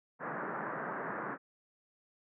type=band-pass noise; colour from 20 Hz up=white; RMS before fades=-39 dBFS; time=0.19-1.38 s; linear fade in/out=50 ms; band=140 to 1700 Hz; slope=48 dB/octave; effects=none